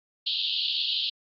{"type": "band-pass noise", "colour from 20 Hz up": "pink", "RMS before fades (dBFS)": -28, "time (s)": [0.26, 1.1], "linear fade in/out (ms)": 10, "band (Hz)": [2900, 4500], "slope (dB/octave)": 96, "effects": ["AAC 32 kbps"]}